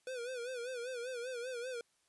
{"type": "tone with vibrato", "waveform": "square", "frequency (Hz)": 493.9, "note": "B4", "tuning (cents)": 0, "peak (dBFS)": -40, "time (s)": [0.07, 1.81], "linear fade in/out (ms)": 2, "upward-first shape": "sine", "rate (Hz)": 5.1, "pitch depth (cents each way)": 96, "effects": ["white hiss -75 dBFS RMS until 2.08 s", "resampled to 24000 Hz"]}